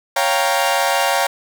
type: chord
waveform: sawtooth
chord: G half-diminished seventh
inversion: second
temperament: equal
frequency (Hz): 554.4 / 698.5 / 784 / 932.3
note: Db5 / F5 / G5 / Bb5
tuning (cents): 0 / 0 / 0 / 0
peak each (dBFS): -17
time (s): 0.16-1.27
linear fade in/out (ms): 5
effects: none